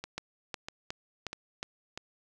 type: two click trains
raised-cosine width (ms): 0.2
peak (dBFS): -21 / -18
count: 4 / 5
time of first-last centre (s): 0.04-1.975 / 0.18-1.629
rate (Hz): 1.55 / 2.76
effects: none